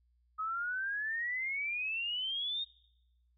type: exponential sweep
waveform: sine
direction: up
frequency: 1261 to 3729 Hz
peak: -33 dBFS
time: 0.38-2.65 s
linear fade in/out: 20 ms
effects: noise-tail reverb RT60 0.9 s tail -23 dB re dry + added 60 Hz sine -68 dBFS peak until 3.37 s